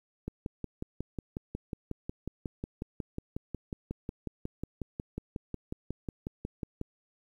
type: click train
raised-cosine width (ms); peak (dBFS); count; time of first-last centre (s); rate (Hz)
3; -22; 37; 0.28-6.814; 5.51
effects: 10-bit